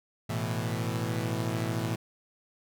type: chord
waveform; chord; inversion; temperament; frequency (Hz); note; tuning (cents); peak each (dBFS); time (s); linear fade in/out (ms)
sawtooth; A suspended second; none; equal; 110 / 123.47 / 164.81; A2 / B2 / E3; 0 / 0 / 0; -28 / -30 / -31; 0.29-1.96; 10
effects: none